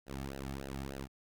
sawtooth tone with flanger, 67.9 Hz, C#2, 35 cents flat, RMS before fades -42 dBFS, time 0.06-1.08 s, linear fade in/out 50 ms, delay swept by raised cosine 0.86 to 2.06 ms, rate 3.4 Hz, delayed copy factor -1, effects none

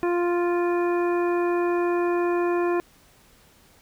harmonic tone, 349.2 Hz, F4, in tune, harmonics 1 / 2 / 3 / 4 / 5 / 7, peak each -21 / -31 / -31 / -38 / -37 / -40 dBFS, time 0.03-2.8 s, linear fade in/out 0 ms, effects pink hiss -56 dBFS RMS until 3.81 s

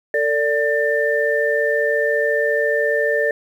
sine tone cluster, 448.5 / 583 / 1790 Hz, A4 / D5 / A6, +33 / -13 / +29 cents, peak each -20 dBFS, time 0.14-3.31 s, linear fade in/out 2 ms, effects 8-bit

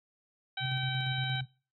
harmonic tone, 770 Hz, G5, 31 cents flat, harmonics 1 / 2 / 3 / 4 / 5, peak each -41 / -38 / -42 / -40 / -38 dBFS, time 0.57-1.41 s, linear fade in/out 5 ms
sine tone with tremolo, 130.81 Hz, C3, in tune, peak -30 dBFS, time 0.6-1.46 s, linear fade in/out 50 ms, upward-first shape square, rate 8.6 Hz, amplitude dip 35%
effects noise-tail reverb RT60 0.4 s tail -24 dB re dry

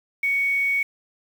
sine tone with quantisation, 2231 Hz, C#7, 11 cents sharp, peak -19 dBFS, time 0.23-0.83 s, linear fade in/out 5 ms, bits 7, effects none

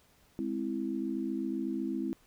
sine chord, Ab augmented, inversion none, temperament equal, 207.7 / 261.6 / 329.6 Hz, Ab3 / C4 / E4, 0 / 0 / 0 cents, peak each -37 / -35 / -35 dBFS, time 0.39-2.13 s, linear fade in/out 0 ms, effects pink hiss -65 dBFS RMS until 2.26 s

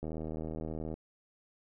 click train, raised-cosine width 2 ms, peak -26 dBFS, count 73, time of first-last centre 0.03-0.94 s, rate 79.1 Hz, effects none

